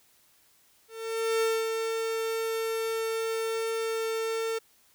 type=tone with ADSR envelope; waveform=45% pulse; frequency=449.8 Hz; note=A4; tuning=38 cents sharp; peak=-23 dBFS; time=0.88-4.59 s; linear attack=540 ms; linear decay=240 ms; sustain=-5 dB; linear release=13 ms; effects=white hiss -63 dBFS RMS until 4.94 s